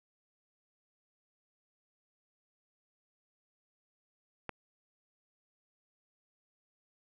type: click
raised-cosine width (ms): 0.5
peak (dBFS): -22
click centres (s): 4.493
effects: none